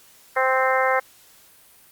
harmonic tone, 261.3 Hz, C4, 2 cents flat, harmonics 2 / 3 / 4 / 5 / 6 / 7 / 8, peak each -22 / -24 / -25 / -26 / -27 / -27 / -28 dBFS, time 0.36-1 s, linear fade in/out 10 ms, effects white hiss -52 dBFS RMS until 1.91 s + Opus 48 kbps

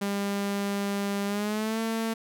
sawtooth tone with pitch glide, 200.5 to 225.1 Hz, G3 to A3, +39 to +40 cents, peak -23 dBFS, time 0.01-2.14 s, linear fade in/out 10 ms, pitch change +201 cents, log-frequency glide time 1.26-1.8 s, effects none

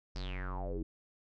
square tone with low-pass filter sweep, 46.25 Hz, F#1, in tune, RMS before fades -38 dBFS, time 0.15-0.83 s, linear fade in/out 10 ms, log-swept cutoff 5400 to 300 Hz, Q 8.7, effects none

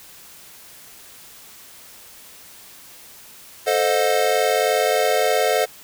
square chord, A diminished seventh, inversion none, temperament equal with one note detuned, 440 / 523.3 / 622.3 / 721.4 Hz, A4 / C5 / Eb5 / Gb5, 0 / 0 / 0 / -44 cents, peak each -23 dBFS, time 3.66-5.66 s, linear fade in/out 20 ms, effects white hiss -44 dBFS RMS until 5.83 s

